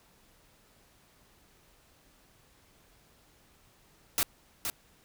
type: noise with echo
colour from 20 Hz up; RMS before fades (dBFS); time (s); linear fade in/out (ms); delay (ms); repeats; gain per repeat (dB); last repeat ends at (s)
white; -27; 4.18-4.23; 0; 470; 1; -6; 4.7
effects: pink hiss -63 dBFS RMS until 5.04 s